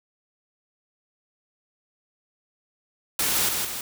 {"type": "noise with echo", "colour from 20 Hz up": "white", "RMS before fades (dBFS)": -24, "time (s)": [3.19, 3.49], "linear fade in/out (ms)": 2, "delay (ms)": 160, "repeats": 2, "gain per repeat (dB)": -4, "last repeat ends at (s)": 3.81, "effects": []}